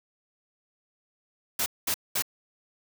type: noise bursts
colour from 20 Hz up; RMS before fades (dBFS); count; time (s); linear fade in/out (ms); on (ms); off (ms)
white; -27; 3; 1.59-2.223; 5; 71; 210
effects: none